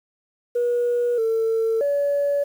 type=tone with pitch steps; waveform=sine; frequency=482.1 / 449.5 / 570 Hz; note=B4 / A4 / C#5; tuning=-42 / +37 / +48 cents; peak=-17 dBFS; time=0.55-2.44 s; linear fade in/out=10 ms; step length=630 ms; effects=tanh soft clip ceiling -15 dBFS + 8-bit